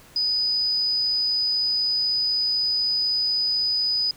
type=tone; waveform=sine; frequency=4978 Hz; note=D#8; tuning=in tune; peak=-20 dBFS; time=0.16-4.11 s; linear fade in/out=2 ms; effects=pink hiss -50 dBFS RMS until 4.16 s